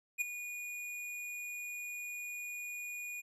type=tone with ADSR envelope; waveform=square; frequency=2450 Hz; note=D#7; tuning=27 cents flat; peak=-29 dBFS; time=0.18-3.22 s; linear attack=33 ms; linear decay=11 ms; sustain=-12 dB; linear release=25 ms; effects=resampled to 32000 Hz